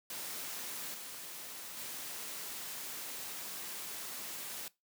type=noise with level steps; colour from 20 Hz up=white; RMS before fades=-42 / -46 / -43 dBFS; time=0.1-4.68 s; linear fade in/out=2 ms; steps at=0.94 / 1.77 s; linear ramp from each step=2 ms; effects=noise-tail reverb RT60 0.2 s tail -20 dB re dry + high-pass 150 Hz 12 dB/octave